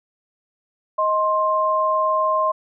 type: tone pair together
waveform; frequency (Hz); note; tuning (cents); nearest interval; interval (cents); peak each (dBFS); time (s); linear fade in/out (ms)
sine; 627 / 1054.5; D#5 / C6; +13 / +13; major sixth; 900; -21 / -18; 0.98-2.52; 10
effects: none